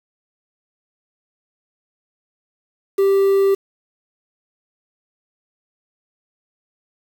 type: tone with quantisation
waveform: triangle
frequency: 392 Hz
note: G4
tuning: in tune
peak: -10 dBFS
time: 2.98-3.55 s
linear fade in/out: 10 ms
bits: 6
effects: none